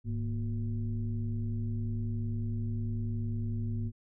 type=tone with frequency modulation; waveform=sine; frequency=104.5 Hz; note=G#2; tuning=11 cents sharp; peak=-30 dBFS; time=0.04-3.92 s; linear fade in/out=50 ms; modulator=130 Hz; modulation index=0.81; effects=none